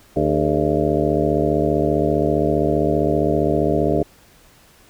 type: harmonic tone with a mistuned harmonic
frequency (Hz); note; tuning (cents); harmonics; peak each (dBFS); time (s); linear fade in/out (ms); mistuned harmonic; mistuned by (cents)
75.2; D2; +42; 1 / 2 / 3 / 4 / 5 / 6 / 7 / 8 / 9; -27 / -24 / -26 / -22 / -22 / -26 / -26 / -24 / -25; 0.16-4.03; 5; 5; +110
effects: pink hiss -51 dBFS RMS until 4.89 s